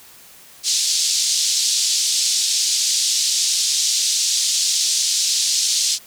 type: band-pass noise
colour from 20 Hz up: pink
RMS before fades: -19 dBFS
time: 0.63-5.99 s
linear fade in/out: 50 ms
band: 4100 to 7800 Hz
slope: 24 dB/octave
effects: white hiss -45 dBFS RMS until 6.06 s